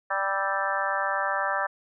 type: harmonic tone with a mistuned harmonic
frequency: 196 Hz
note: G3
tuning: in tune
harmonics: 3 / 4 / 5 / 6 / 7 / 8 / 9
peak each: -32 / -32 / -32 / -32 / -32 / -32 / -32 dBFS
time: 0.1-1.67 s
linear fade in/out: 10 ms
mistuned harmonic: 7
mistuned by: -56 cents
effects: none